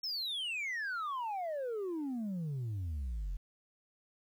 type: exponential sweep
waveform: sine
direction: down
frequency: 5470 to 41.2 Hz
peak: -32 dBFS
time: 0.03-3.37 s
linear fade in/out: 10 ms
effects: tanh soft clip ceiling -34 dBFS + 11-bit